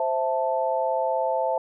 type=chord; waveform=sine; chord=A minor; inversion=first; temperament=equal; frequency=523.3 / 659.3 / 880 Hz; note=C5 / E5 / A5; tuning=0 / 0 / 0 cents; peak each=-26 dBFS; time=0-1.58 s; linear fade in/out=2 ms; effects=none